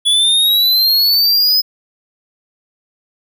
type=exponential sweep; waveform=square; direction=up; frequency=3400 to 5090 Hz; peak=-10 dBFS; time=0.05-1.62 s; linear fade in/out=20 ms; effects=none

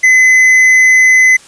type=tone with tanh clipping; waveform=sine; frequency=2030 Hz; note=B6; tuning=47 cents sharp; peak=-5 dBFS; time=0.03-1.37 s; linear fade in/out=10 ms; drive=7 dB; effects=white hiss -39 dBFS RMS until 1.47 s + resampled to 22050 Hz

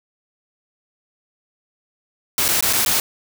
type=noise with dropouts; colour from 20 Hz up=white; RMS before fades=-18 dBFS; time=2.38-3 s; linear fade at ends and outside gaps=1 ms; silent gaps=2.481-2.487 / 2.608-2.625 / 2.728-2.733 / 2.849-2.861 s; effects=none

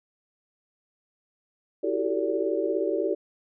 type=tone cluster; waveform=sine; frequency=329.1 / 376 / 393.1 / 448.5 / 576 Hz; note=E4 / F#4 / G4 / A4 / D5; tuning=-3 / +28 / +5 / +33 / -34 cents; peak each=-30 dBFS; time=1.83-3.15 s; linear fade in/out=10 ms; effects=none

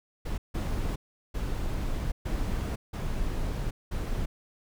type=noise bursts at uneven times; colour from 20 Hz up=brown; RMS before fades=-30 dBFS; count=6; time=0.25-0.38 / 0.54-0.96 / 1.34-2.12 / 2.25-2.76 / 2.93-3.71 / 3.91-4.26 s; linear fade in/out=10 ms; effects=none

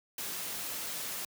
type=noise; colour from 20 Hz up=white; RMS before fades=-38 dBFS; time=0.18-1.25 s; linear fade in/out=2 ms; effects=high-pass 100 Hz 12 dB/octave

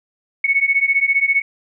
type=beating tone pair; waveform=sine; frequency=2204 / 2219 Hz; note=C#7 / C#7; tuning=-11 / +1 cents; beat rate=15 Hz; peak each=-17 / -16 dBFS; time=0.44-1.42 s; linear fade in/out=5 ms; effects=none

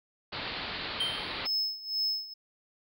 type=low-pass noise; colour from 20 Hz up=white; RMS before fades=-37 dBFS; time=0.32-1.47 s; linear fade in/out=10 ms; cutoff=4600 Hz; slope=96 dB/octave
type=tone with exponential decay; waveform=triangle; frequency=3136 Hz; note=G7; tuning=in tune; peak=-24 dBFS; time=1-1.51 s; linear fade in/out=5 ms; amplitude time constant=110 ms
type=tone with tremolo; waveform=triangle; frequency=5200 Hz; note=E8; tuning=24 cents flat; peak=-25 dBFS; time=1.45-2.34 s; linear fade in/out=10 ms; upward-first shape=sine; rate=2.1 Hz; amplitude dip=85%
effects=none

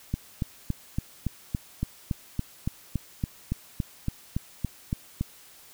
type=click train; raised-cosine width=5 ms; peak=-14 dBFS; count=19; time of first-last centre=0.14-5.21 s; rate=3.55 Hz; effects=white hiss -52 dBFS RMS until 5.73 s

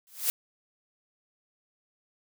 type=noise with exponential growth; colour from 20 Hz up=blue; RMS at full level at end=-23 dBFS; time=0.07-0.3 s; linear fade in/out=0 ms; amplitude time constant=50 ms; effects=none

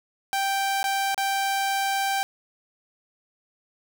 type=tone with dropouts; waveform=sawtooth; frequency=784 Hz; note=G5; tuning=in tune; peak=-19 dBFS; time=0.33-2.23 s; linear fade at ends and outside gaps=0 ms; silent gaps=0.83-0.841 / 1.145-1.178 s; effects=none

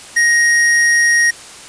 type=tone; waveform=square; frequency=1875 Hz; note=A#6; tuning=10 cents sharp; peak=-10 dBFS; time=0.16-1.31 s; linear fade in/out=10 ms; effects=white hiss -35 dBFS RMS until 1.68 s + resampled to 22050 Hz

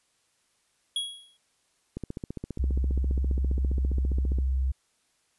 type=tone with exponential decay; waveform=square; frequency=3322 Hz; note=G#7; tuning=in tune; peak=-25 dBFS; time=0.96-1.37 s; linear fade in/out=2 ms; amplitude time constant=89 ms
type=click train; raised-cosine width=3 ms; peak=-21 dBFS; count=37; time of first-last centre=1.97-4.386 s; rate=14.9 Hz
type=tone; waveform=sine; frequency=65.41 Hz; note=C2; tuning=in tune; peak=-23 dBFS; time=2.59-4.72 s; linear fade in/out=10 ms
effects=white hiss -70 dBFS RMS until 5.38 s + resampled to 24000 Hz

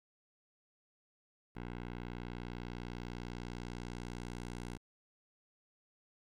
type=tone with low-pass filter sweep; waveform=10% pulse; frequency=60 Hz; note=B1; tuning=49 cents flat; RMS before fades=-44 dBFS; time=1.55-4.78 s; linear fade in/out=20 ms; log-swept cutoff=2300 to 9400 Hz; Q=1; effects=11-bit

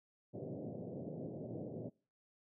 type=band-pass noise; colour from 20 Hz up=pink; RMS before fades=-45 dBFS; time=0.33-1.9 s; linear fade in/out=20 ms; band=110 to 620 Hz; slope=48 dB/octave; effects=noise-tail reverb RT60 0.4 s tail -25 dB re dry

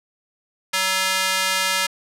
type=tone with high-pass filter; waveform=square; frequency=189 Hz; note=F#3; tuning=37 cents sharp; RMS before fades=-21 dBFS; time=0.73-1.87 s; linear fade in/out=10 ms; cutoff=1600 Hz; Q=0.75; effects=low-pass 12000 Hz 12 dB/octave

